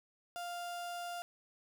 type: tone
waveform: 35% pulse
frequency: 699 Hz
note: F5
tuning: 1 cent sharp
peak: -38 dBFS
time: 0.36-1.22 s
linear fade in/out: 0 ms
effects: none